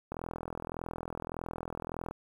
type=click train; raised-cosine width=1 ms; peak=-23 dBFS; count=84; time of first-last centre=0.12-2.11 s; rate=41.7 Hz; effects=9-bit